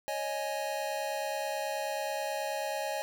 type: chord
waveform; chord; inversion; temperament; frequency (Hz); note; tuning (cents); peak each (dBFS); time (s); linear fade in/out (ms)
square; C# suspended second; none; just; 554.4 / 623.7 / 831.5; C#5 / D#5 / G#5; 0 / +4 / +2; -38 / -37 / -37; 0.08-3.02; 0
effects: none